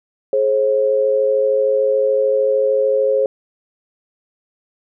sine tone pair together, 423.6 / 537 Hz, G#4 / C5, +34 / +45 cents, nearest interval major third, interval 411 cents, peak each -18 / -14 dBFS, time 0.33-3.26 s, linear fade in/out 2 ms, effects none

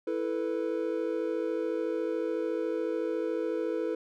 triangle chord, E suspended fourth, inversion none, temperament equal, 329.6 / 440 / 493.9 Hz, E4 / A4 / B4, 0 / 0 / 0 cents, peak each -31 dBFS, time 0.07-3.95 s, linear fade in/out 5 ms, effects none

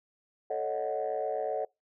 sine chord, D# half-diminished seventh, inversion second, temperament equal, 440 / 554.4 / 622.3 / 740 Hz, A4 / C#5 / D#5 / F#5, 0 / 0 / 0 / 0 cents, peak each -34 dBFS, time 0.5-1.65 s, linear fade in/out 5 ms, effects noise-tail reverb RT60 0.2 s tail -25 dB re dry + tanh soft clip ceiling -22 dBFS

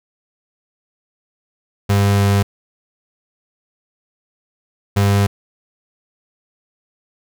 35% pulse tone bursts at uneven times, 100.2 Hz, G2, 38 cents sharp, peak -10 dBFS, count 2, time 1.89-2.43 / 4.96-5.27 s, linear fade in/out 10 ms, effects none

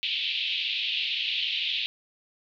pink band-pass noise, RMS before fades -29 dBFS, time 0.03-1.86 s, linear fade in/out 0 ms, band 2600 to 3800 Hz, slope 48 dB/octave, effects none

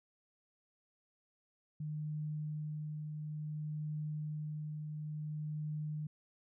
sine tone with tremolo, 152 Hz, D#3, 40 cents flat, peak -36 dBFS, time 1.8-6.07 s, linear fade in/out 5 ms, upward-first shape triangle, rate 0.57 Hz, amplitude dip 35%, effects none

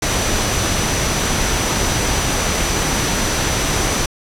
sine tone in noise, 5940 Hz, F#8, 6 cents sharp, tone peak -26 dBFS, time 0.02-4.06 s, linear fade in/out 5 ms, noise pink, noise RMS -18 dBFS, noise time 0.02-4.06 s, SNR -11 dB, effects low-pass 10000 Hz 12 dB/octave

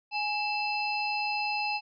harmonic tone with a mistuned harmonic, 834 Hz, G#5, 7 cents sharp, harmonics 1 / 3 / 5 / 6, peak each -31 / -31 / -40 / -38 dBFS, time 0.11-1.81 s, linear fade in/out 50 ms, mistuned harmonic 3, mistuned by +99 cents, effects none

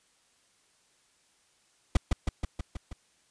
brown noise with echo, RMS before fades -19 dBFS, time 1.95-1.97 s, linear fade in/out 5 ms, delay 160 ms, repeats 6, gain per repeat -3 dB, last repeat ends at 2.93 s, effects white hiss -67 dBFS RMS until 3.3 s + resampled to 22050 Hz

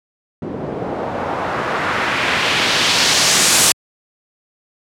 white noise with low-pass filter sweep, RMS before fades -17 dBFS, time 0.42-3.72 s, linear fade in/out 2 ms, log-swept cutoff 380 to 9500 Hz, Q 1.2, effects high-pass 100 Hz 12 dB/octave

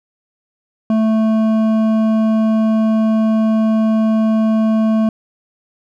sine tone with hard clipping, 220 Hz, A3, in tune, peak -13 dBFS, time 0.9-5.09 s, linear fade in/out 2 ms, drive 9 dB, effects none

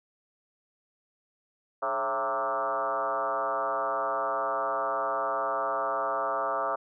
sine tone with frequency modulation, 921 Hz, A#5, 21 cents flat, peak -26 dBFS, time 1.82-6.76 s, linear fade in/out 10 ms, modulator 125 Hz, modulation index 3.3, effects none

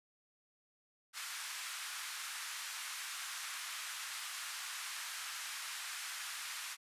pink band-pass noise, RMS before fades -44 dBFS, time 1.13-6.77 s, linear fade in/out 50 ms, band 1200 to 12000 Hz, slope 24 dB/octave, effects resampled to 32000 Hz

